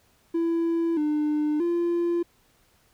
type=tone with pitch steps; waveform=triangle; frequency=333.9 / 300.4 / 343.8 Hz; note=E4 / D4 / F4; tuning=+22 / +39 / -27 cents; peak=-19 dBFS; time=0.34-2.23 s; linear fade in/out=10 ms; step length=630 ms; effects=tanh soft clip ceiling -16 dBFS + pink hiss -63 dBFS RMS until 2.93 s